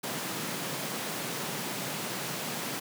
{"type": "high-pass noise", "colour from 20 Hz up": "pink", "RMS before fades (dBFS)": -35, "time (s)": [0.03, 2.8], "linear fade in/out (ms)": 10, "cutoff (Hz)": 130, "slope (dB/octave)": 48, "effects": []}